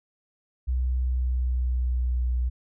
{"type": "tone with pitch glide", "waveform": "sine", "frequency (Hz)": [63.1, 61.45], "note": ["B1", "B1"], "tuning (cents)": [38, -8], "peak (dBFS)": -22, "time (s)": [0.67, 2.5], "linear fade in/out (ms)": 20, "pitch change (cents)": -46, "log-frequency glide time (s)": [0.9, 2.34], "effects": []}